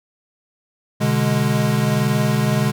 square chord, G# diminished, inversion first, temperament equal with one note detuned, 125.27 / 146.83 / 207.7 Hz, B2 / D3 / G#3, +25 / 0 / 0 cents, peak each -21 dBFS, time 1-2.72 s, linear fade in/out 20 ms, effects none

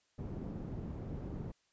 white low-pass noise, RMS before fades -42 dBFS, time 0.18-1.52 s, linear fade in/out 10 ms, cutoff 210 Hz, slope 12 dB/octave, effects white hiss -75 dBFS RMS until 1.72 s + resampled to 16000 Hz

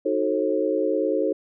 sine chord, D# diminished seventh, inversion none, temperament equal with one note detuned, 311.1 / 370 / 440 / 537 Hz, D#4 / F#4 / A4 / C5, 0 / 0 / 0 / +45 cents, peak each -26 / -27 / -25 / -25 dBFS, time 0.05-1.33 s, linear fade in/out 10 ms, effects none

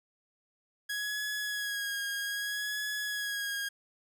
sawtooth tone with vibrato, 1661.2 Hz, G#6, in tune, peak -29 dBFS, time 0.89-3.69 s, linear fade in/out 10 ms, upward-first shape sine, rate 0.63 Hz, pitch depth 32 cents each way, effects none

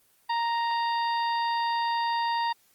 harmonic tone with a mistuned harmonic, 932.3 Hz, A#5, in tune, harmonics 1 / 2 / 3 / 4 / 5, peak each -25 / -35 / -41 / -40 / -40 dBFS, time 0.29-2.53 s, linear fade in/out 10 ms, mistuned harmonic 4, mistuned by -24 cents, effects white hiss -64 dBFS RMS until 2.74 s + Opus 24 kbps

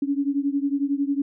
sine beating tone pair, 277.2 / 288.2 Hz, C#4 / D4, 0 / -33 cents, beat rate 11 Hz, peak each -23 / -25 dBFS, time 0.02-1.22 s, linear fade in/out 5 ms, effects none

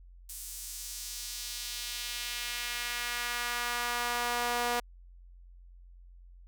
sawtooth tone with high-pass filter sweep, 240.8 Hz, B3, 44 cents flat, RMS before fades -35 dBFS, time 0.29-4.8 s, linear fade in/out 5 ms, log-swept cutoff 8900 to 650 Hz, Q 1.1, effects added 44 Hz sine -50 dBFS peak until 6.47 s

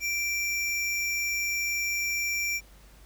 square tone pair together, 2349 / 5587 Hz, D7 / F8, 0 / 0 cents, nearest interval octave + minor third, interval 1500 cents, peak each -28 / -36 dBFS, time 0-2.61 s, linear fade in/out 50 ms, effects added 50 Hz sine -51 dBFS peak until 3.05 s + pink hiss -57 dBFS RMS until 3.05 s

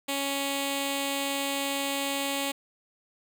5% pulse tone with notch filter, 277.7 Hz, C#4, 3 cents sharp, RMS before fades -30 dBFS, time 0.08-2.52 s, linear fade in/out 10 ms, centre 1500 Hz, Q 1, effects none

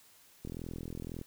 click train, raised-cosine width 3 ms, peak -28 dBFS, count 33, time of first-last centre 0.45-1.214 s, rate 41.9 Hz, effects white hiss -61 dBFS RMS until 1.26 s

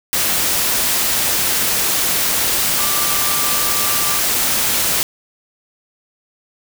sine tone in noise, 1179 Hz, D6, 6 cents sharp, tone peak -26 dBFS, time 2.79-4.19 s, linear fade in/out 0 ms, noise white, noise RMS -17 dBFS, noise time 0.13-5.03 s, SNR -12 dB, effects none

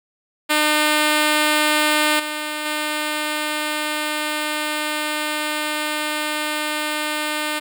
5% pulse tone with level steps, 302.8 Hz, D#4, 47 cents flat, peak -4 / -13 / -10 dBFS, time 0.49-7.6 s, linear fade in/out 20 ms, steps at 2.19 / 2.65 s, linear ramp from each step 10 ms, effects none

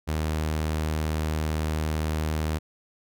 sawtooth tone, 77.78 Hz, D#2, in tune, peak -21 dBFS, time 0.07-2.59 s, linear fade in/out 20 ms, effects none

